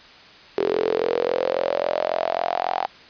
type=tone with high-pass filter sweep; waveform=sawtooth; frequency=43.65 Hz; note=F1; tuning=in tune; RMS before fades=-23 dBFS; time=0.57-2.87 s; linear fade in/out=10 ms; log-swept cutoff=400 to 780 Hz; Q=8.3; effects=white hiss -46 dBFS RMS until 3.09 s + resampled to 11025 Hz